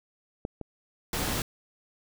clicks, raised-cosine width 2 ms, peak -18 / -23 dBFS, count 2, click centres 0.451 / 0.613 s
pink noise, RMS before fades -30 dBFS, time 1.13-1.42 s, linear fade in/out 2 ms
effects none

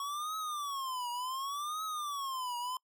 square tone with vibrato, 1108.7 Hz, C#6, in tune, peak -36 dBFS, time 0-2.77 s, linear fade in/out 2 ms, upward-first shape triangle, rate 0.68 Hz, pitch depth 260 cents each way, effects noise-tail reverb RT60 0.1 s tail -26 dB re dry

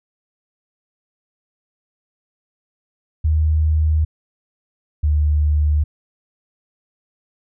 sine tone pair in turn, 77.78 / 75 Hz, D#2 / D2, 0 / +37 cents, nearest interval minor second, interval 63 cents, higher first, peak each -13 dBFS, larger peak neither, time 3.24-4.05 / 5.03-5.84 s, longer neither, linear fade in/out 10 ms, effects none

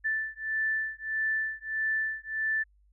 sine beating tone pair, 1760 / 1761.6 Hz, A6 / A6, 0 / +2 cents, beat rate 1.6 Hz, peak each -31 dBFS, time 0.04-2.64 s, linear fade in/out 20 ms, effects added 50 Hz sine -60 dBFS peak until 2.92 s

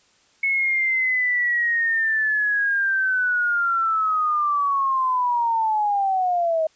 sine linear sweep, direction down, 2199 to 627 Hz, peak -18 dBFS, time 0.43-6.67 s, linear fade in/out 5 ms, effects white hiss -59 dBFS RMS until 6.75 s + resampled to 16000 Hz

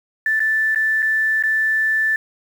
sine tone with dropouts, 1760 Hz, A6, in tune, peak -15 dBFS, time 0.26-2.16 s, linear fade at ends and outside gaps 2 ms, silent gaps 0.395-0.402 / 0.748-0.758 / 1.022-1.026 / 1.426-1.436 s, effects 7-bit

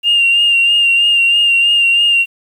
sine tone with vibrato, 2794 Hz, F7, in tune, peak -7 dBFS, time 0.03-2.26 s, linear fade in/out 50 ms, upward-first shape sine, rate 3.1 Hz, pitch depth 30 cents each way, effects tanh soft clip ceiling -4 dBFS + 7-bit

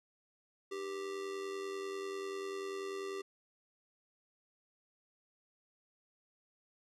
square tone with amplitude modulation, 392 Hz, G4, in tune, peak -37 dBFS, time 0.71-3.22 s, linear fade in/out 10 ms, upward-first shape sine, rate 90.2 Hz, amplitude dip 55%, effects low-pass 8000 Hz 12 dB/octave

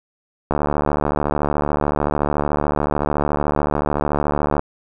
click train, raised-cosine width 1 ms, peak -5 dBFS, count 302, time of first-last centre 0.51-4.594 s, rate 73.7 Hz, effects none

